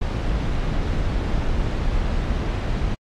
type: noise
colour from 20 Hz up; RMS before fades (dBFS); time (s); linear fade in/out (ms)
brown; -22; 0.01-2.95; 10
effects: low-pass 5000 Hz 12 dB/octave + AAC 48 kbps